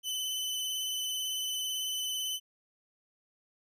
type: tone with vibrato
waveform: sawtooth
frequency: 3023 Hz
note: F#7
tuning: 36 cents sharp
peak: -29 dBFS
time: 0.03-2.4 s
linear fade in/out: 50 ms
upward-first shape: sine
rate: 18 Hz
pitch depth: 25 cents each way
effects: none